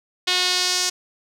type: tone with band-pass filter sweep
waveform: sawtooth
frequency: 363.1 Hz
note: F#4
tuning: 33 cents flat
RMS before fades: -21 dBFS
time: 0.27-0.9 s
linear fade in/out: 10 ms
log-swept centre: 3700 to 5900 Hz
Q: 2.1
effects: none